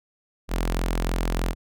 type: tone with notch filter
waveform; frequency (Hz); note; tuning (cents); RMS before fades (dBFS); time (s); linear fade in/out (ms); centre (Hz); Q
sawtooth; 43.26; F1; -16; -25; 0.48-1.55; 50; 95; 0.93
effects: none